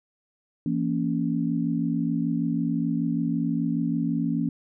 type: chord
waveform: sine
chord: A# diminished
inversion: second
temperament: just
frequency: 167.82 / 233.1 / 279.7 Hz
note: E3 / A#3 / C#4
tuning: +31 / 0 / +16 cents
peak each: -27 dBFS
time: 0.66-4.49 s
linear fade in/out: 2 ms
effects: none